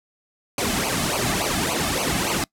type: noise with flanger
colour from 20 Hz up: pink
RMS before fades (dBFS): -23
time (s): 0.58-2.44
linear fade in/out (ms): 2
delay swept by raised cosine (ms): 0.55 to 2.15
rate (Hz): 3.5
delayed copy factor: -0.9
effects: noise-tail reverb RT60 0.1 s tail -24 dB re dry + low-pass 12000 Hz 12 dB/octave